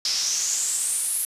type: noise with band-pass filter sweep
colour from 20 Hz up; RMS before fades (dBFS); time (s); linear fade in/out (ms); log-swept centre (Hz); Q
pink; -25; 0.05-1.25; 2; 5000 to 11000; 5.8
effects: resampled to 32000 Hz